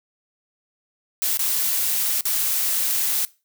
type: noise with dropouts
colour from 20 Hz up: blue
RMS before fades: -22 dBFS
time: 1.22-3.25 s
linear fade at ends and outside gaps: 0 ms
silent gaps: 1.372-1.393 / 2.208-2.254 s
effects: noise-tail reverb RT60 0.3 s tail -21 dB re dry